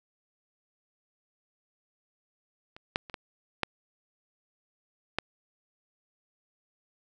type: clicks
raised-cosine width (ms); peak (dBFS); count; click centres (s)
0.3; -30 / -10 / -28 / -20 / -10 / -11; 6; 2.765 / 2.959 / 3.098 / 3.142 / 3.633 / 5.186
effects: none